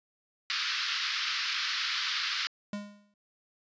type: band-pass noise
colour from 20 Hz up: white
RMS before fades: -32 dBFS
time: 0.5-2.47 s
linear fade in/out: 0 ms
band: 1200 to 5100 Hz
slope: 48 dB/octave
type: tone with exponential decay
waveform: square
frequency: 205.2 Hz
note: G#3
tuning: 21 cents flat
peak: -32 dBFS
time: 2.73-3.14 s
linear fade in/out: 2 ms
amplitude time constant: 87 ms
effects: resampled to 16000 Hz